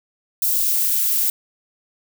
violet noise with high-pass filter sweep, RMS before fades -19 dBFS, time 0.42-1.3 s, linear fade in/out 2 ms, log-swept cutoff 4400 to 600 Hz, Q 0.79, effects none

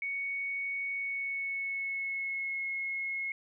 sine tone with pitch glide, 2227 to 2170 Hz, C#7 to C#7, +7 to -37 cents, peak -32 dBFS, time 0.02-3.32 s, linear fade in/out 2 ms, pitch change -44 cents, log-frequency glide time 0.91-2.67 s, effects none

